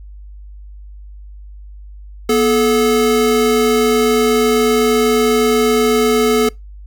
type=tone pair together; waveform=square; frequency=242.9 / 431.6 Hz; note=B3 / A4; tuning=-29 / -33 cents; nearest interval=minor seventh; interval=996 cents; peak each=-17 / -13 dBFS; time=2.29-6.49 s; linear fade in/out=5 ms; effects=noise-tail reverb RT60 0.2 s tail -25 dB re dry + added 50 Hz sine -32 dBFS peak until 6.86 s